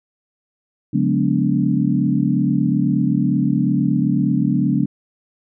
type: tone cluster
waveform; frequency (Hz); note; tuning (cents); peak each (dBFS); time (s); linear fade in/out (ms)
sine; 141.3 / 180.5 / 208.9 / 245.8 / 288.1; C#3 / F#3 / G#3 / B3 / D4; +34 / -43 / +10 / -8 / -33; -21; 0.93-4.86; 10
effects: none